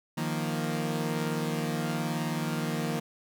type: chord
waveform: sawtooth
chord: Eb suspended second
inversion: none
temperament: equal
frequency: 155.56 / 174.61 / 233.1 Hz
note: Eb3 / F3 / Bb3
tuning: 0 / 0 / 0 cents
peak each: -28 / -31 / -29 dBFS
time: 0.17-3 s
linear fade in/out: 10 ms
effects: none